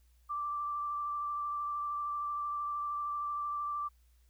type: tone with vibrato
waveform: sine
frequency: 1173 Hz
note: D6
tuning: 2 cents flat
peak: -33 dBFS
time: 0.29-3.89 s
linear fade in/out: 20 ms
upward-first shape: sine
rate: 13 Hz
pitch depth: 13 cents each way
effects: added 60 Hz sine -62 dBFS peak until 4.29 s + white hiss -75 dBFS RMS until 4.29 s